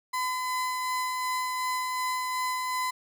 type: tone with tremolo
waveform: 35% pulse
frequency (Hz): 1013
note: B5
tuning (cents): +44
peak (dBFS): -25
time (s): 0.13-2.91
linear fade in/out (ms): 10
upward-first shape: sine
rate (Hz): 2.7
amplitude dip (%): 25
effects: none